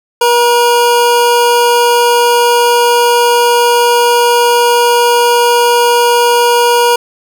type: tone pair together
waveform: square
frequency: 479.6 / 953.1 Hz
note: A#4 / A#5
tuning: +49 / +38 cents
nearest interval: octave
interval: 1189 cents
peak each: -10 dBFS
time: 0.21-6.96 s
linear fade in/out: 5 ms
effects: none